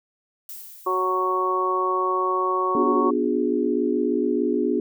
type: noise with exponential decay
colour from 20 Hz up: violet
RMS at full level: -36 dBFS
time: 0.49-1.87 s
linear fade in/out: 1 ms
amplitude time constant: 300 ms
type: harmonic tone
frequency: 185 Hz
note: F#3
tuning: in tune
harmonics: 2 / 3 / 4 / 5 / 6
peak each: -25 / -32 / -34 / -31 / -22 dBFS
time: 0.86-3.11 s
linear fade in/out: 10 ms
type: chord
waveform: sine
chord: B diminished seventh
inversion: none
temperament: equal with one note detuned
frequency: 246.9 / 293.7 / 358.4 / 415.3 Hz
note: B3 / D4 / F4 / Ab4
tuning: 0 / 0 / +45 / 0 cents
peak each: -25 dBFS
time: 2.75-4.8 s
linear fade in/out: 2 ms
effects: none